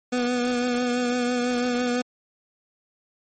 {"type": "tone with vibrato", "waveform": "25% pulse", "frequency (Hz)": 245.6, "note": "B3", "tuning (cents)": -9, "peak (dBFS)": -18, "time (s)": [0.12, 2.02], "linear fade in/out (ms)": 10, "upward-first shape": "triangle", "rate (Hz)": 6, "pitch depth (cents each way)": 31, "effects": ["MP3 32 kbps"]}